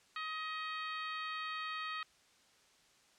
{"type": "harmonic tone", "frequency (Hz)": 630, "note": "D#5", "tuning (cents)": 21, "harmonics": [2, 3, 4, 5, 6, 7], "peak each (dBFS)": [-41, -45, -47, -49, -51, -52], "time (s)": [0.16, 2.03], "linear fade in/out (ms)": 2, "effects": ["white hiss -67 dBFS RMS until 3.18 s", "low-pass 7000 Hz 12 dB/octave"]}